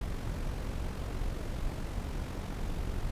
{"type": "noise with amplitude modulation", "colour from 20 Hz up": "brown", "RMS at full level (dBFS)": -33, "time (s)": [0.01, 3.11], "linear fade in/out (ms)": 5, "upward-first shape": "sine", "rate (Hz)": 45.8, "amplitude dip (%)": 40, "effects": ["resampled to 32000 Hz"]}